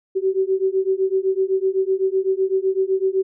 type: beating tone pair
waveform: sine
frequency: 377.9 / 385.8 Hz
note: F#4 / G4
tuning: +37 / -28 cents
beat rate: 7.9 Hz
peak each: -20 dBFS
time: 0.15-3.23 s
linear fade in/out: 20 ms
effects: none